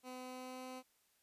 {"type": "tone with pitch glide", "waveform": "15% pulse", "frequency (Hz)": [254, 256.5], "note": ["B3", "C4"], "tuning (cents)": [49, -34], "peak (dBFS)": -40, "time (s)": [0.03, 0.83], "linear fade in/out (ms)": 50, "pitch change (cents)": 17, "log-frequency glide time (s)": [0.2, 0.65], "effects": ["white hiss -75 dBFS RMS until 1.22 s", "resampled to 32000 Hz"]}